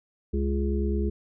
harmonic tone, 69.3 Hz, C#2, in tune, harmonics 1 / 3 / 5 / 6, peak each -25 / -30 / -32 / -33 dBFS, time 0.33-1.1 s, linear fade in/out 10 ms, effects none

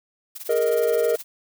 blue noise with tremolo, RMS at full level -33 dBFS, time 0.35-1.24 s, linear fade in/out 10 ms, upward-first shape triangle, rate 19 Hz, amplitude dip 95%
triangle chord, Ab suspended second, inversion none, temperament just, 415.3 / 467.2 / 623 Hz, Ab4 / Bb4 / Eb5, 0 / +4 / +2 cents, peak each -24 / -18 / -22 dBFS, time 0.49-1.16 s, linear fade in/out 5 ms
effects none

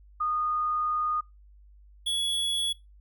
sine / square tone pair in turn, 1230 / 3376 Hz, D#6 / G#7, -20 / +28 cents, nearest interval octave + perfect fourth, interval 1748 cents, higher second, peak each -25 / -26 dBFS, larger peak first, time 0.2-1.21 / 2.06-2.73 s, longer first, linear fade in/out 10 ms, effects noise-tail reverb RT60 0.2 s tail -21 dB re dry + added 50 Hz sine -51 dBFS peak until 3 s

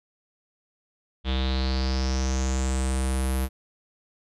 square tone with low-pass filter sweep, 65.41 Hz, C2, in tune, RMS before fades -25 dBFS, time 1.24-3.49 s, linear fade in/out 50 ms, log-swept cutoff 3400 to 12000 Hz, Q 6.5, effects none

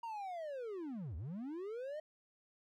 triangle linear two-way sweep, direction down then up, 944 to 69.2 to 628 Hz, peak -39 dBFS, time 0.03-2 s, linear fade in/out 5 ms, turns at 1.16 s, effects none

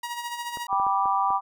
sawtooth tone with tremolo, 953 Hz, A#5, 38 cents sharp, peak -25 dBFS, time 0.03-0.67 s, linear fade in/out 5 ms, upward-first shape sine, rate 14 Hz, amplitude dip 55%
clicks, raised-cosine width 1 ms, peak -25 dBFS, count 6, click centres 0.572 / 0.729 / 0.799 / 0.867 / 1.057 / 1.305 s
sine chord, G major, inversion none, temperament just, 784 / 980 / 1176 Hz, G5 / B5 / D6, 0 / -14 / +2 cents, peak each -25 dBFS, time 0.68-1.41 s, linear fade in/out 50 ms
effects none

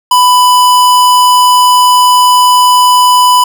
square tone, 995 Hz, B5, 13 cents sharp, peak -4 dBFS, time 0.11-3.44 s, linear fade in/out 5 ms, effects none

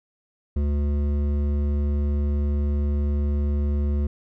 sine tone with hard clipping, 72.3 Hz, D2, 27 cents flat, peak -22 dBFS, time 0.56-4.07 s, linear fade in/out 5 ms, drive 11 dB, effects none

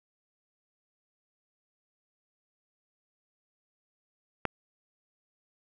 click, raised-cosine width 0.5 ms, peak -12 dBFS, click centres 4.453 s, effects none

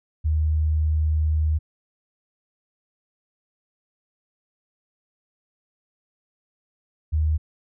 sine tone pair in turn, 77.5 / 77.5 Hz, D#2 / D#2, -6 / -6 cents, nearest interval unison, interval 0 cents, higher neither, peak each -18 dBFS, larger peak neither, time 0.24-1.59 / 7.12-7.38 s, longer first, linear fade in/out 20 ms, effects none

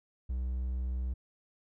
triangle tone, 63 Hz, B1, 35 cents sharp, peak -29 dBFS, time 0.29-1.14 s, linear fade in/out 10 ms, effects none

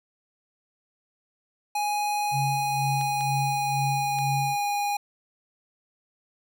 square tone with pitch glide, 830.6 to 818.2 Hz, G#5 to G#5, 0 to -26 cents, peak -25 dBFS, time 1.75-4.97 s, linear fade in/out 5 ms, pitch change -26 cents, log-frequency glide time 2.15-4.54 s
sine tone with tremolo, 137.2 Hz, C#3, 17 cents flat, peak -25 dBFS, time 2.31-4.57 s, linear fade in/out 50 ms, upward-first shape sine, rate 2.1 Hz, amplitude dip 75%
clicks, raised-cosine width 0.2 ms, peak -23 dBFS, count 3, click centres 3.012 / 3.209 / 4.187 s
effects none

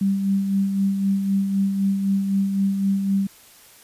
sine tone with tremolo, 196 Hz, G3, in tune, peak -16 dBFS, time 0.01-3.27 s, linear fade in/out 5 ms, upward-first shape sine, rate 3.9 Hz, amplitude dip 45%, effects white hiss -49 dBFS RMS until 3.83 s + resampled to 32000 Hz

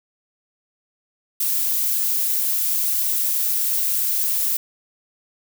violet noise, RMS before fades -21 dBFS, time 1.4-4.57 s, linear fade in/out 5 ms, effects none

